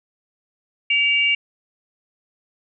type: tone pair together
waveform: sine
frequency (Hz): 2289 / 2794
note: D7 / F7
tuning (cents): -45 / 0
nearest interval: minor third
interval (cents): 345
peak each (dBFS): -18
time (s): 0.9-1.35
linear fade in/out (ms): 5
effects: none